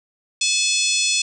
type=harmonic tone with a mistuned harmonic; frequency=860 Hz; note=A5; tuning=40 cents flat; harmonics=3 / 4 / 5 / 6 / 7 / 8 / 9 / 10; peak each=-23 / -24 / -25 / -26 / -26 / -27 / -28 / -28 dBFS; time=0.41-1.22 s; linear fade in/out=5 ms; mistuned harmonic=7; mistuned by=-32 cents; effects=none